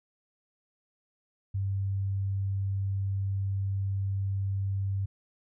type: tone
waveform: sine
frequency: 97.8 Hz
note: G2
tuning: 4 cents flat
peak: -27 dBFS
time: 1.54-5.06 s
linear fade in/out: 10 ms
effects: none